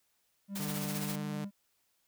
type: tone with pitch glide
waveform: triangle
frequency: 198.5 to 200.7 Hz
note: G3 to G3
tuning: +22 to +41 cents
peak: -35 dBFS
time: 0.48-1.51 s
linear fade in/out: 50 ms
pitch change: +19 cents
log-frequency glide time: 0.77-1 s
type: noise with tremolo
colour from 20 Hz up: white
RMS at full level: -39 dBFS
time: 0.55-1.16 s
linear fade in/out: 10 ms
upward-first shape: sine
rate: 15 Hz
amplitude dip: 50%
type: tone with vibrato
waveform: sawtooth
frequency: 149.4 Hz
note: D3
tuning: 30 cents sharp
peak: -34 dBFS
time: 0.59-1.45 s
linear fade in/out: 10 ms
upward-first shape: square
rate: 20 Hz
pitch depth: 18 cents each way
effects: white hiss -75 dBFS RMS until 2.07 s